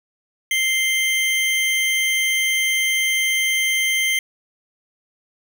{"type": "tone pair together", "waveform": "square", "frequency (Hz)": [2095, 3139], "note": ["C7", "G7"], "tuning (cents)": [2, 2], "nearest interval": "perfect fifth", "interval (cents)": 700, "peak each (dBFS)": [-19, -24], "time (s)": [0.51, 4.19], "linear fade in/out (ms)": 2, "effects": []}